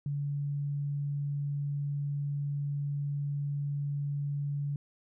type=tone; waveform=sine; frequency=143.2 Hz; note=D3; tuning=43 cents flat; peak=-30 dBFS; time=0.06-4.76 s; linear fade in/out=2 ms; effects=none